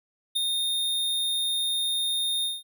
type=tone with ADSR envelope; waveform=square; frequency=3664 Hz; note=A#7; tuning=31 cents flat; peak=-22 dBFS; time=0.35-2.63 s; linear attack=15 ms; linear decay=11 ms; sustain=-3 dB; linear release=190 ms; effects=none